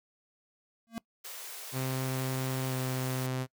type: tone with exponential growth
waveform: square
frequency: 228.4 Hz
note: A#3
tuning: 35 cents flat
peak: -31 dBFS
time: 0.87-0.98 s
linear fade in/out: 0 ms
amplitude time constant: 22 ms
type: high-pass noise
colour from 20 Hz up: white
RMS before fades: -43 dBFS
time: 1.24-3.27 s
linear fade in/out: 10 ms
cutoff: 360 Hz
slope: 96 dB/octave
type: tone with pitch glide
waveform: sawtooth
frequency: 130.81 to 129.23 Hz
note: C3 to C3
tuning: 0 to -21 cents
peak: -27 dBFS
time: 1.72-3.47 s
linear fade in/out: 50 ms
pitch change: -21 cents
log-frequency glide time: 2.68-2.75 s
effects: noise-tail reverb RT60 0.1 s tail -23 dB re dry